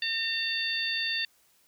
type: harmonic tone with a mistuned harmonic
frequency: 911 Hz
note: A#5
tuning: 40 cents flat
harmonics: 2 / 3 / 4 / 5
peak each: -33 / -33 / -33 / -33 dBFS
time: 0.02-1.25 s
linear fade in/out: 2 ms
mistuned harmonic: 4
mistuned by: -33 cents
effects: white hiss -65 dBFS RMS until 1.67 s